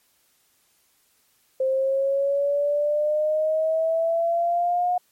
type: exponential sweep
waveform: sine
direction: up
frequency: 523.3 to 722 Hz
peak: -19 dBFS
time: 1.6-4.98 s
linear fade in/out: 5 ms
effects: white hiss -64 dBFS RMS until 5.11 s + MP3 64 kbps